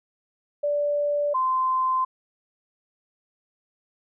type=tone pair in turn; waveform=sine; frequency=583 / 1036 Hz; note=D5 / C6; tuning=-13 / -17 cents; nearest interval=minor seventh; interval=996 cents; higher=second; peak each=-21 / -20 dBFS; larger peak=second; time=0.63-1.34 / 1.34-2.05 s; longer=neither; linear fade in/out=10 ms; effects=none

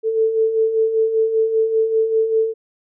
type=beating tone pair; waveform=sine; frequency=440 / 445.1 Hz; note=A4 / A4; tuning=0 / +20 cents; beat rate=5.1 Hz; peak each=-23 / -15 dBFS; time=0.03-2.54 s; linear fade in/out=50 ms; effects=none

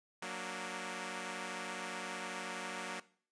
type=chord; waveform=5% pulse; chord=Gb augmented; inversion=none; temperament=equal; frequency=185 / 233.1 / 293.7 Hz; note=Gb3 / Bb3 / D4; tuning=0 / 0 / 0 cents; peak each=-32 / -33 / -36 dBFS; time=0.22-3 s; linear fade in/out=5 ms; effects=noise-tail reverb RT60 0.5 s tail -19 dB re dry + resampled to 22050 Hz

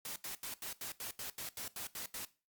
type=noise bursts; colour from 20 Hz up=white; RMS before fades=-43 dBFS; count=12; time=0.05-2.25 s; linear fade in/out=2 ms; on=110 ms; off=80 ms; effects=noise-tail reverb RT60 0.3 s tail -17 dB re dry + Opus 48 kbps

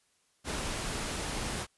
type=noise; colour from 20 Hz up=pink; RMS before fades=-35 dBFS; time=0.44-1.67 s; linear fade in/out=50 ms; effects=white hiss -71 dBFS RMS until 1.77 s + resampled to 24000 Hz

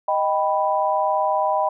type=chord; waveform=sine; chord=Eb augmented; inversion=none; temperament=equal; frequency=622.3 / 784 / 987.8 Hz; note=Eb5 / G5 / B5; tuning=0 / 0 / 0 cents; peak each=-22 dBFS; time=0.08-1.69 s; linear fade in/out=5 ms; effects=none

